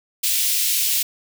white high-pass noise, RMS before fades -20 dBFS, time 0.23-1.03 s, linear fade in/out 10 ms, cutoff 2500 Hz, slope 24 dB/octave, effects none

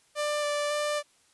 sawtooth tone with vibrato, 590 Hz, D5, 8 cents sharp, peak -23 dBFS, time 0.15-1.03 s, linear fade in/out 50 ms, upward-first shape square, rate 1.8 Hz, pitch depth 10 cents each way, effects white hiss -64 dBFS RMS until 1.33 s + resampled to 24000 Hz

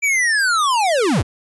square linear sweep, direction down, 2349 to 55.3 Hz, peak -15 dBFS, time 0.02-1.23 s, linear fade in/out 20 ms, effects resampled to 24000 Hz

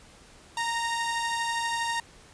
sawtooth tone pair together, 929.2 / 1846 Hz, A#5 / A#6, -6 / -17 cents, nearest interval octave, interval 1189 cents, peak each -24 / -31 dBFS, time 0.57-2 s, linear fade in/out 2 ms, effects pink hiss -53 dBFS RMS until 2.33 s + resampled to 22050 Hz

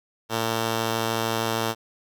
5% pulse tone pair together, 113.3 / 453.2 Hz, A#2 / A#4, -49 / -49 cents, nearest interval 2 octaves, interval 2400 cents, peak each -13 / -23 dBFS, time 0.29-1.75 s, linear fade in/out 50 ms, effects none

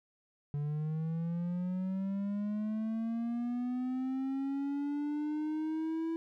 triangle linear sweep, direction up, 143.9 to 329.6 Hz, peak -30 dBFS, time 0.54-6.16 s, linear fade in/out 0 ms, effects none

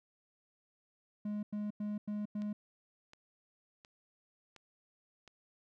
triangle tone bursts, 208.6 Hz, G#3, 8 cents sharp, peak -33 dBFS, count 5, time 1.25-2.53 s, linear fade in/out 5 ms, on 180 ms, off 95 ms
click train, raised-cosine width 0.2 ms, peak -37 dBFS, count 5, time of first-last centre 2.42-5.277 s, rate 1.4 Hz
effects none

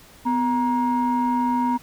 sine tone pair together, 250 / 943.9 Hz, B3 / A#5, +21 / +21 cents, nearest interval octave + major seventh, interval 2300 cents, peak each -20 dBFS, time 0.25-1.78 s, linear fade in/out 20 ms, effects tanh soft clip ceiling -14 dBFS + pink hiss -49 dBFS RMS until 1.82 s

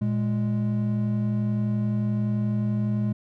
triangle tone pair together, 116.7 / 208.3 Hz, A#2 / G#3, +2 / +5 cents, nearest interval minor seventh, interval 1003 cents, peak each -23 dBFS, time 0.01-3.13 s, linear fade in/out 10 ms, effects none

